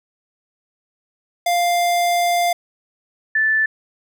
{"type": "tone pair in turn", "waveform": ["square", "sine"], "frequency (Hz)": [698.5, 1755.6], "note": ["F5", "A6"], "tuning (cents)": [0, -4], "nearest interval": "octave + major third", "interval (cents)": 1596, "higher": "second", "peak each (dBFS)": [-16, -14], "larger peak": "second", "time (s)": [[1.46, 2.53], [3.35, 3.66]], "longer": "first", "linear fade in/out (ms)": 5, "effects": []}